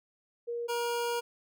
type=tone pair in turn; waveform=sine / 25% pulse; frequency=472.7 / 474.4 Hz; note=A#4 / A#4; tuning=+24 / +30 cents; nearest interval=unison; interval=6 cents; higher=second; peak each=-32 / -26 dBFS; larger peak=second; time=0.47-0.68 / 0.68-1.21 s; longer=second; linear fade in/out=20 ms; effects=none